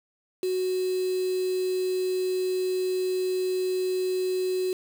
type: tone with quantisation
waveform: sine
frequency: 370 Hz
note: F#4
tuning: in tune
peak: -24 dBFS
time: 0.43-4.73 s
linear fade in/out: 2 ms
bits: 6
effects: none